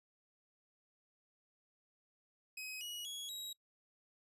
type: tone with pitch steps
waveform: sawtooth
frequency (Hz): 2531 / 2907 / 3340 / 3836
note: D#7 / F#7 / G#7 / A#7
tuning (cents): +29 / -31 / +9 / +49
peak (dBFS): -40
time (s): 2.57-3.53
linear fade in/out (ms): 5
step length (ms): 240
effects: noise-tail reverb RT60 0.1 s tail -24 dB re dry + resampled to 32000 Hz